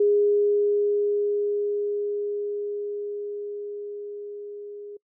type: tone with level ramp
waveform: sine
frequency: 411.3 Hz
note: G#4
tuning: 17 cents flat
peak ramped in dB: -16 to -36 dBFS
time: 0-4.97 s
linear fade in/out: 5 ms
effects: noise-tail reverb RT60 0.1 s tail -25 dB re dry